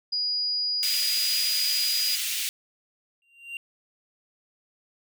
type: tone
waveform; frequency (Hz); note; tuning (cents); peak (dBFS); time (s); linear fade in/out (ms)
sine; 4900; D#8; -27; -24; 0.12-2.16; 10
type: high-pass noise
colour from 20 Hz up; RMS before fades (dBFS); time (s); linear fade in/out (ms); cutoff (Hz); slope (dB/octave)
pink; -29; 0.83-2.49; 0; 2400; 24
type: tone with exponential growth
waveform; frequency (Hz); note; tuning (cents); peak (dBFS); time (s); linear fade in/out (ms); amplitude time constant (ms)
triangle; 2771; F7; -14; -28; 3.22-3.57; 1; 76
effects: none